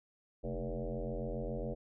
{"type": "tone with frequency modulation", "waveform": "sine", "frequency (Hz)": 221.9, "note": "A3", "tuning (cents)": 15, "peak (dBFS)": -35, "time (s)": [0.43, 1.75], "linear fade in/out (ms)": 20, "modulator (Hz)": 87.4, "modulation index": 4.4, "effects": []}